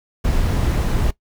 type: noise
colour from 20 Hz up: brown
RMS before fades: -18 dBFS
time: 0.24-1.11 s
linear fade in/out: 10 ms
effects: noise-tail reverb RT60 0.1 s tail -18 dB re dry